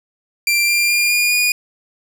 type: tone with pitch steps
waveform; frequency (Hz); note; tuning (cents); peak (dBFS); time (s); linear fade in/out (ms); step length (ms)
sawtooth; 2365 / 2386 / 2406 / 2427 / 2448; D7 / D7 / D7 / D#7 / D#7; +12 / +27 / +41 / -44 / -29; -10; 0.47-1.52; 2; 210
effects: none